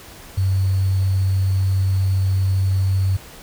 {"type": "tone with sample-and-hold", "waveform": "sine", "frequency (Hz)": 95.5, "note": "G2", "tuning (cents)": -45, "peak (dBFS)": -15, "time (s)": [0.37, 3.17], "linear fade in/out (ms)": 10, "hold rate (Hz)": 4410, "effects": ["pink hiss -41 dBFS RMS until 3.42 s"]}